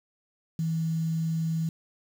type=tone with quantisation; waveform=sine; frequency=162.2 Hz; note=E3; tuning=28 cents flat; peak=-25 dBFS; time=0.59-1.69 s; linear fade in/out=2 ms; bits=8; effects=none